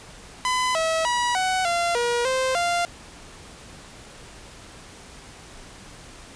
sawtooth tone with pitch steps, 1009 / 647 / 969 / 747 / 689 / 478.2 / 521 / 695 Hz, B5 / E5 / B5 / F#5 / F5 / A#4 / C5 / F5, +37 / -32 / -33 / +16 / -24 / +44 / -7 / -9 cents, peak -17 dBFS, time 0.45-2.85 s, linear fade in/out 0 ms, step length 300 ms, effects pink hiss -44 dBFS RMS until 6.35 s + resampled to 22050 Hz

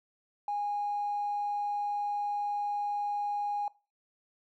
triangle tone with tanh clipping, 822 Hz, G#5, 18 cents flat, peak -29 dBFS, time 0.48-3.68 s, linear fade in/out 2 ms, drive 1 dB, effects noise-tail reverb RT60 0.3 s tail -21 dB re dry

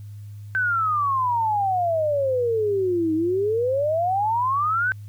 sine exponential two-way sweep, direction down then up, 1552 to 311.1 to 1552 Hz, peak -19 dBFS, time 0.55-4.92 s, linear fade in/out 0 ms, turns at 3.14 s, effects added 103 Hz sine -35 dBFS peak until 5.08 s + white hiss -61 dBFS RMS until 5.08 s

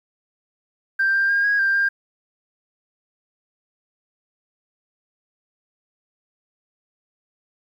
sine tone with pitch steps, 1577 / 1587 / 1613 / 1650 / 1585 / 1599 Hz, G6 / G6 / G6 / G#6 / G6 / G6, +10 / +21 / +49 / -12 / +19 / +34 cents, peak -15 dBFS, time 0.99-1.89 s, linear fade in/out 10 ms, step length 150 ms, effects tanh soft clip ceiling -12 dBFS + 9-bit

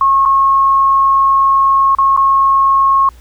sine tone with dropouts, 1088 Hz, C#6, 33 cents flat, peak -7 dBFS, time 0.01-3.09 s, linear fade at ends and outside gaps 2 ms, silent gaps 0.253-0.258 / 1.95-1.985 / 2.165-2.174 s, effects added 60 Hz sine -37 dBFS peak until 3.2 s + pink hiss -48 dBFS RMS until 3.2 s

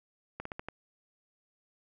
slowing click train, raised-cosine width 0.5 ms, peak -23 dBFS, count 5, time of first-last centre 0.4-0.686 s, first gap 54 ms, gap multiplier 1.19, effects none

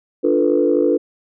sine chord, B half-diminished seventh, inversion first, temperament equal with one note detuned, 293.7 / 349.2 / 442 / 493.9 Hz, D4 / F4 / A4 / B4, 0 / 0 / +8 / 0 cents, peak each -18 dBFS, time 0.23-0.98 s, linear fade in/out 20 ms, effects tanh soft clip ceiling -3 dBFS

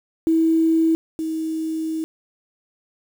sine tone pair in turn, 324.5 / 319.1 Hz, E4 / D#4, -27 / +44 cents, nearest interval unison, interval 29 cents, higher first, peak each -14 / -22 dBFS, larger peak first, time 0.27-0.95 / 1.19-2.04 s, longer second, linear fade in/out 0 ms, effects 7-bit

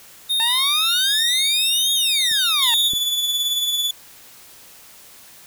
square tone, 3690 Hz, A#7, 18 cents flat, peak -18 dBFS, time 0.29-2.9 s, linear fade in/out 20 ms
15% pulse exponential two-way sweep, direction up then down, 894 to 3365 to 894 Hz, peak -16 dBFS, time 0.4-2.74 s, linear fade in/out 0 ms, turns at 1.93 s
clicks, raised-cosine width 3 ms, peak -30 / -21 dBFS, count 2, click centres 2.314 / 2.935 s
40% pulse tone with tremolo, 3457 Hz, A7, 31 cents flat, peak -16 dBFS, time 2.62-3.91 s, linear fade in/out 5 ms, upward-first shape sine, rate 18 Hz, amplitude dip 40%
effects white hiss -45 dBFS RMS until 5.46 s

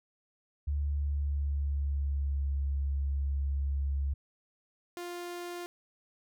sine tone with pitch glide, 72.2 to 69.5 Hz, D2 to C#2, -29 to +5 cents, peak -28 dBFS, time 0.67-4.14 s, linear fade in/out 10 ms, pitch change -66 cents, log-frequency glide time 0.8-2.53 s
sawtooth tone, 350.4 Hz, F4, 6 cents sharp, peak -34 dBFS, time 4.97-5.66 s, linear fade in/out 0 ms
effects none

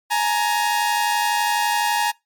sawtooth tone pair together, 840.4 / 932.3 Hz, G#5 / A#5, +20 / 0 cents, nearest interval major second, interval 180 cents, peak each -17 dBFS, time 0.1-2.12 s, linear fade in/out 20 ms, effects noise-tail reverb RT60 0.2 s tail -24 dB re dry + MP3 96 kbps

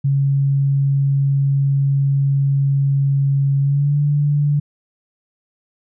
sine tone with pitch glide, 138.59 to 145.65 Hz, C#3 to D3, 0 to -14 cents, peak -13 dBFS, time 0.04-4.6 s, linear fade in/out 10 ms, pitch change +86 cents, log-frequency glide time 3.6-3.99 s, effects none

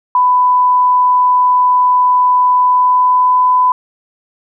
sine tone with pitch glide, 997 to 1002.8 Hz, B5 to B5, +16 to +26 cents, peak -7 dBFS, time 0.15-3.72 s, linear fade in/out 2 ms, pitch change +10 cents, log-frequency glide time 2.55-3.41 s, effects none

